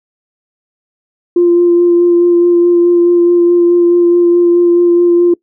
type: tone with vibrato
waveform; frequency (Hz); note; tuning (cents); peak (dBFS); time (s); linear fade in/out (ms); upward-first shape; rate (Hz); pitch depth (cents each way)
sine; 347.6; F4; -8; -4; 1.36-5.34; 5; sine; 4.7; 14
effects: noise-tail reverb RT60 0.1 s tail -23 dB re dry + tanh soft clip ceiling 0 dBFS